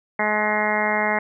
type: harmonic tone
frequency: 211.9 Hz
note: G#3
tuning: 35 cents sharp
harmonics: 1 / 2 / 3 / 4 / 5 / 6 / 7 / 8 / 9 / 10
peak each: -29 / -30 / -26 / -25 / -30 / -34 / -32 / -31 / -26 / -26 dBFS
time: 0.19-1.19 s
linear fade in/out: 5 ms
effects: none